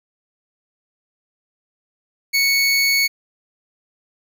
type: tone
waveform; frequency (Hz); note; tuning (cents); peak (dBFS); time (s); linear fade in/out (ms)
25% pulse; 2217; C#7; 0; -11; 2.33-3.08; 20
effects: none